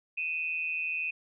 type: tone pair together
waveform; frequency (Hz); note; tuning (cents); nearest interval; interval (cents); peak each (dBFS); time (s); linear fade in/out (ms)
sine; 2503 / 2664; D#7 / E7; +10 / +18; minor second; 108; -31 / -35; 0.17-1.11; 10
effects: none